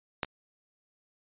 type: clicks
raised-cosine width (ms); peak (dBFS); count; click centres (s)
0.3; -12 / -26; 2; 0.232 / 0.247
effects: resampled to 8000 Hz